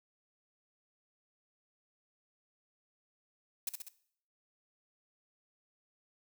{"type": "noise with echo", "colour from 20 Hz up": "blue", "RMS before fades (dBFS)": -35, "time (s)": [3.67, 3.69], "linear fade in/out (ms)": 2, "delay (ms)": 65, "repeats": 3, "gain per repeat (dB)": -4, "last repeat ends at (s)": 3.885, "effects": ["noise-tail reverb RT60 0.6 s tail -17 dB re dry"]}